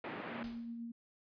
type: band-pass noise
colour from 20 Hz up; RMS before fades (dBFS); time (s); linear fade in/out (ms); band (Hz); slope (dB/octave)
pink; -44; 0.04-0.43; 2; 160 to 2600; 24
type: tone with tremolo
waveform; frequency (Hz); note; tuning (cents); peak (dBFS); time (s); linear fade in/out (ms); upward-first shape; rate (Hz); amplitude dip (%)
sine; 233.1; A#3; 0; -40; 0.31-0.92; 10; sine; 8.2; 25
type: noise with exponential decay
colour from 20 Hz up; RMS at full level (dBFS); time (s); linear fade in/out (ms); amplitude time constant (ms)
pink; -48; 0.44-0.83; 0; 83
effects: resampled to 11025 Hz